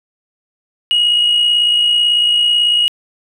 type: tone with amplitude modulation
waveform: sine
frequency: 2891 Hz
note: F#7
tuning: 41 cents flat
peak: -6 dBFS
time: 0.91-2.88 s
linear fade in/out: 0 ms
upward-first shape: sine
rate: 58.1 Hz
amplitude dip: 45%
effects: tanh soft clip ceiling -7 dBFS + 8-bit